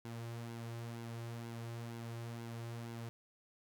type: tone with flanger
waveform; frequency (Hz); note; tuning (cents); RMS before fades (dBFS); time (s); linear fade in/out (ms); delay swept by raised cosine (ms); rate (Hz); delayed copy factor
sawtooth; 116.54; A#2; 0; -45; 0.05-3.09; 0; 1.6 to 4.2; 2.1; -0.5
effects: none